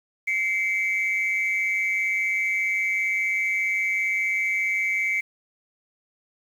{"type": "tone pair together", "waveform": "sine", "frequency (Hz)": [2093, 2288], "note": ["C7", "D7"], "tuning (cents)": [0, -46], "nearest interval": "major second", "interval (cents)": 154, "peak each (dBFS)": -23, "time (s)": [0.27, 5.21], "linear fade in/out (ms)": 10, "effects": ["tanh soft clip ceiling -17 dBFS", "8-bit"]}